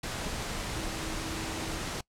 sine tone in noise, 321.8 Hz, E4, 42 cents flat, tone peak -40 dBFS, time 0.76-1.81 s, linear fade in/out 5 ms, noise pink, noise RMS -35 dBFS, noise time 0.03-2.01 s, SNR -8 dB, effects noise-tail reverb RT60 0.1 s tail -23 dB re dry + low-pass 9000 Hz 12 dB/octave

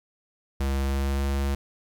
square tone with pitch glide, 68.1 to 69.13 Hz, C#2 to C#2, -30 to -4 cents, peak -24 dBFS, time 0.6-1.55 s, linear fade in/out 5 ms, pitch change +26 cents, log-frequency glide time 0.82-1.26 s, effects 10-bit

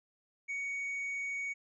triangle tone, 2237 Hz, C#7, 15 cents sharp, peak -33 dBFS, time 0.48-1.54 s, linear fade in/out 20 ms, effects resampled to 22050 Hz

